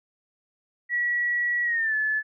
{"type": "tone with pitch glide", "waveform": "sine", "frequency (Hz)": [1930, 1729.4], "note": ["B6", "A6"], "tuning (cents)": [-40, -30], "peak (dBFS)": -22, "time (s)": [0.89, 2.23], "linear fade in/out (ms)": 50, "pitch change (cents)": -190, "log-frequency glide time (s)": [1.64, 1.95], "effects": []}